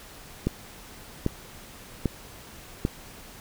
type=click train; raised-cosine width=3 ms; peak=-10 dBFS; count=4; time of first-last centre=0.47-2.851 s; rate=1.26 Hz; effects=pink hiss -46 dBFS RMS until 3.4 s